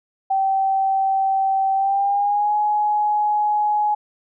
sine tone with pitch glide, 774 to 839.2 Hz, G5 to G#5, -22 to +18 cents, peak -16 dBFS, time 0.3-3.95 s, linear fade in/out 10 ms, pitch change +140 cents, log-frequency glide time 1.74-2.55 s, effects none

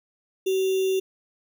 sine tone with sample-and-hold, 380 Hz, F#4, 46 cents sharp, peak -20 dBFS, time 0.46-1 s, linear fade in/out 10 ms, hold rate 3150 Hz, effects none

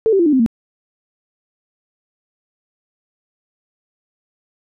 sine tone with pitch steps, 444.2 / 388.9 / 340.6 / 298.2 / 261.1 / 228.6 Hz, A4 / G4 / F4 / D4 / C4 / A#3, +16 / -14 / -43 / +27 / -3 / -34 cents, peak -10 dBFS, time 0.06-0.462 s, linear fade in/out 0 ms, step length 67 ms, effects none

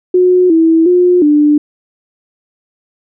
sine tone with pitch steps, 363.5 / 325.7 / 357.9 / 296.6 Hz, F#4 / E4 / F4 / D4, -31 / -21 / +42 / +17 cents, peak -5 dBFS, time 0.14-1.58 s, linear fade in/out 5 ms, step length 360 ms, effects none

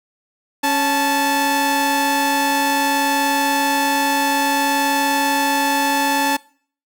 sawtooth tone pair together, 277.2 / 872.2 Hz, C#4 / A5, 0 / -15 cents, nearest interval octave + minor sixth, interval 1985 cents, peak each -17 / -13 dBFS, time 0.63-6.37 s, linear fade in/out 10 ms, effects noise-tail reverb RT60 0.5 s tail -23 dB re dry

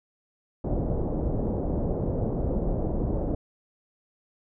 pink low-pass noise, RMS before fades -27 dBFS, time 0.64-3.35 s, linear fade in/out 5 ms, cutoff 620 Hz, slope 24 dB/octave, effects none

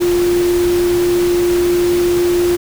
sine tone in noise, 351 Hz, F4, 9 cents sharp, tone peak -11 dBFS, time 0-2.57 s, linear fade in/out 20 ms, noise pink, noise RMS -25 dBFS, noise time 0-2.57 s, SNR +11 dB, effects none

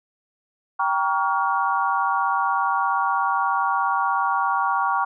sine chord, G half-diminished seventh, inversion none, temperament just, 784 / 940.8 / 1128.9 / 1411.2 Hz, G5 / Bb5 / Db6 / F6, 0 / +16 / +31 / +18 cents, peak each -25 / -24 / -23 / -27 dBFS, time 0.79-5.05 s, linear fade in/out 10 ms, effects none

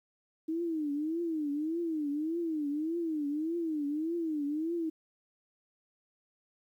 sine tone with vibrato, 313 Hz, D#4, 10 cents sharp, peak -30 dBFS, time 0.48-4.9 s, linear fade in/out 10 ms, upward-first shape triangle, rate 1.7 Hz, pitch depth 180 cents each way, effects 11-bit

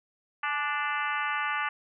harmonic tone with a mistuned harmonic, 293.8 Hz, D4, 1 cent sharp, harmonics 3 / 4 / 5 / 6 / 7 / 8 / 9 / 10, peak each -35 / -32 / -34 / -35 / -36 / -42 / -38 / -44 dBFS, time 0.43-1.69 s, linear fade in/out 5 ms, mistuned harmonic 3, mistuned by -49 cents, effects none

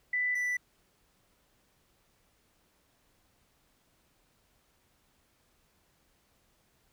sine / triangle tone pair in turn, 1988 / 1977.2 Hz, B6 / B6, +11 / +1 cents, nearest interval unison, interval 10 cents, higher first, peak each -27 dBFS, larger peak neither, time 0.13-0.35 / 0.35-0.57 s, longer neither, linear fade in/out 5 ms, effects pink hiss -70 dBFS RMS until 6.92 s

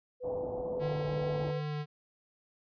sine tone with tremolo, 499.2 Hz, B4, 19 cents sharp, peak -32 dBFS, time 0.2-1.62 s, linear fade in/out 50 ms, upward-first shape sine, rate 2.1 Hz, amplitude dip 30%
white low-pass noise, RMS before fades -42 dBFS, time 0.23-1.52 s, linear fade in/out 20 ms, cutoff 860 Hz, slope 48 dB/octave
square tone with vibrato, 149.5 Hz, D3, 31 cents sharp, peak -34 dBFS, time 0.79-1.86 s, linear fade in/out 50 ms, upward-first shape triangle, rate 2.6 Hz, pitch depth 8 cents each way
effects resampled to 11025 Hz

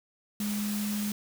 sine tone in noise, 207.7 Hz, G#3, in tune, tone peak -29 dBFS, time 0.4-1.12 s, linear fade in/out 2 ms, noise white, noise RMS -38 dBFS, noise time 0.4-1.12 s, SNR +6 dB, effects none

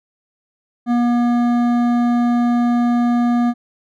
sine tone with hard clipping, 240 Hz, B3, 49 cents flat, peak -15 dBFS, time 0.86-3.54 s, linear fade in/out 50 ms, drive 11 dB, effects none

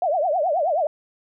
sine tone with vibrato, 659 Hz, E5, 1 cent flat, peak -18 dBFS, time 0.02-0.87 s, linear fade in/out 2 ms, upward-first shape triangle, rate 9.4 Hz, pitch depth 290 cents each way, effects none

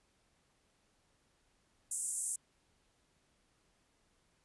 white band-pass noise, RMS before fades -38 dBFS, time 1.91-2.36 s, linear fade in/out 5 ms, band 7400 to 10000 Hz, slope 48 dB/octave, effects pink hiss -74 dBFS RMS until 4.44 s + resampled to 24000 Hz

